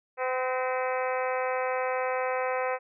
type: harmonic tone with a mistuned harmonic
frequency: 255.8 Hz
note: C4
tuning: 39 cents flat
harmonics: 2 / 3 / 4 / 5 / 6 / 7 / 8 / 9 / 10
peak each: -29 / -33 / -35 / -37 / -39 / -40 / -41 / -42 / -43 dBFS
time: 0.17-2.79 s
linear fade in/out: 50 ms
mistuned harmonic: 7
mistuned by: +50 cents
effects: none